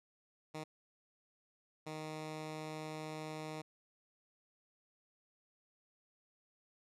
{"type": "tone bursts at uneven times", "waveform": "10% pulse", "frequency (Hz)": 155.56, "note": "D#3", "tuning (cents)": 0, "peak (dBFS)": -34, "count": 2, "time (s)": [[0.54, 0.64], [1.86, 3.62]], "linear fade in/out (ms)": 10, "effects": ["low-pass 9000 Hz 12 dB/octave"]}